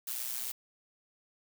blue noise with amplitude modulation, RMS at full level -34 dBFS, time 0.07-0.52 s, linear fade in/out 5 ms, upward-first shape sine, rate 123 Hz, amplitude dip 70%, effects none

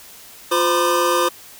square tone cluster, 351.8 / 515 / 959 / 1026 / 1202 Hz, F4 / C5 / A#5 / C6 / D6, +13 / -28 / +49 / -34 / +40 cents, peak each -22 / -21 / -27 / -25 / -21 dBFS, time 0.51-1.29 s, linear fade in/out 10 ms, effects white hiss -42 dBFS RMS until 1.59 s

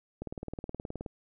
click train, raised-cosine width 2 ms, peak -24 dBFS, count 17, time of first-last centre 0.22-1.062 s, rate 19 Hz, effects none

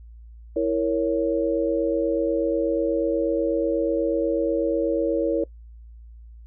sine chord, A# diminished, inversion second, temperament equal, 329.6 / 466.2 / 554.4 Hz, E4 / A#4 / C#5, 0 / 0 / 0 cents, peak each -24 dBFS, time 0.56-5.44 s, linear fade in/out 5 ms, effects noise-tail reverb RT60 0.1 s tail -22 dB re dry + added 57 Hz sine -41 dBFS peak until 6.46 s

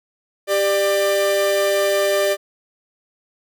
45% pulse tone pair together, 395 / 595.2 Hz, G4 / D5, +13 / +23 cents, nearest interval perfect fifth, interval 710 cents, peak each -21 / -17 dBFS, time 0.47-2.37 s, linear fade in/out 50 ms, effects none

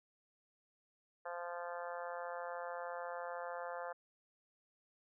harmonic tone, 173.7 Hz, F3, 9 cents flat, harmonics 3 / 4 / 5 / 6 / 7 / 8 / 9 / 10, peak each -45 / -47 / -49 / -51 / -52 / -53 / -54 / -55 dBFS, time 1.25-3.93 s, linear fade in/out 10 ms, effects none

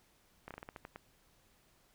slowing click train, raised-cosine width 0.5 ms, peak -30 dBFS, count 9, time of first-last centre 0.48-0.96 s, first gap 27 ms, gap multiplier 1.22, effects pink hiss -69 dBFS RMS until 1.94 s

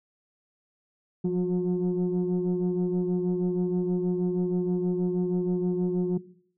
sine tone cluster, 176.8 / 183.1 / 360.9 Hz, F3 / F#3 / F#4, +22 / -18 / -43 cents, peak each -25 / -29 / -26 dBFS, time 1.24-6.18 s, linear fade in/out 10 ms, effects noise-tail reverb RT60 0.6 s tail -19 dB re dry + tanh soft clip ceiling -19 dBFS

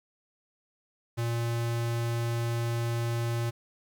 square tone, 117.2 Hz, A#2, 10 cents sharp, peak -28 dBFS, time 1.17-3.51 s, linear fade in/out 20 ms, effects 10-bit

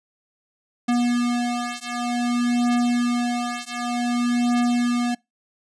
square beating tone pair, 241.3 / 241.84 Hz, B3 / B3, -40 / -36 cents, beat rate 0.54 Hz, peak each -24 dBFS, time 0.88-5.15 s, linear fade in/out 10 ms, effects noise-tail reverb RT60 0.2 s tail -25 dB re dry + resampled to 22050 Hz

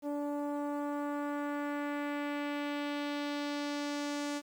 sawtooth tone with low-pass filter sweep, 290 Hz, D4, 22 cents flat, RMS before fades -36 dBFS, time 0.02-4.42 s, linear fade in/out 50 ms, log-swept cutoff 680 to 7700 Hz, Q 1.4, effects 10-bit

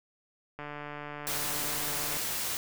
click train, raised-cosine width 0.5 ms, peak -25 dBFS, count 233, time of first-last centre 0.59-2.168 s, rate 147 Hz
white noise, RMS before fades -33 dBFS, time 1.27-2.57 s, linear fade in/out 0 ms
effects none

